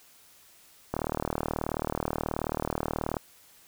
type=click train; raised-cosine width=1 ms; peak=-14 dBFS; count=87; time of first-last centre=0.94-3.168 s; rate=38.6 Hz; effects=white hiss -57 dBFS RMS until 3.67 s